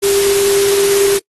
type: tone in noise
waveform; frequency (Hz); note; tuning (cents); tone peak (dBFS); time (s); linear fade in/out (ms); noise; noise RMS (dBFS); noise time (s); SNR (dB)
sine; 398.7; G4; +29; -11; 0.02-1.19; 20; white; -18; 0.02-1.19; +4
effects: noise-tail reverb RT60 0.1 s tail -26 dB re dry + AAC 32 kbps